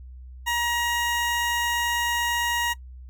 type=tone; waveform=20% pulse; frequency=949 Hz; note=A#5; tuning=31 cents sharp; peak=-18 dBFS; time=0.46-2.74 s; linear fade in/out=20 ms; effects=noise-tail reverb RT60 0.1 s tail -20 dB re dry + added 63 Hz sine -39 dBFS peak until 3.09 s